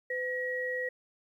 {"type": "tone pair together", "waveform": "sine", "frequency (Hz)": [505, 1906.6], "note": ["B4", "A#6"], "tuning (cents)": [39, 39], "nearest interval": "octave + major seventh", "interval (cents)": 2300, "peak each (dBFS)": [-34, -33], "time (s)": [0.1, 0.89], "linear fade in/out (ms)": 5, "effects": ["11-bit"]}